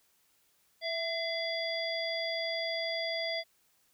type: harmonic tone with a mistuned harmonic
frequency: 681 Hz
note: F5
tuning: 44 cents flat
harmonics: 1 / 3 / 5 / 7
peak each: -35 / -37 / -39 / -38 dBFS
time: 0.81-3.44 s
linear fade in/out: 50 ms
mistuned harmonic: 1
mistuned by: -55 cents
effects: white hiss -70 dBFS RMS until 3.93 s